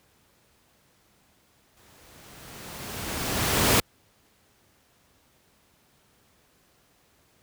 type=noise with exponential growth; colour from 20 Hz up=pink; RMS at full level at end=-18 dBFS; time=1.77-3.8 s; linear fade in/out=2 ms; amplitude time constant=440 ms; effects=pink hiss -63 dBFS RMS until 7.42 s + high-pass 60 Hz 12 dB/octave